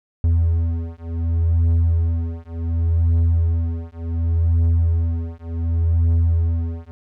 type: beating tone pair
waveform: triangle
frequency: 82.9 / 83.58 Hz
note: E2 / E2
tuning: +10 / +24 cents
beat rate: 0.68 Hz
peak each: -17 dBFS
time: 0.24-6.91 s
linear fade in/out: 0 ms
effects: none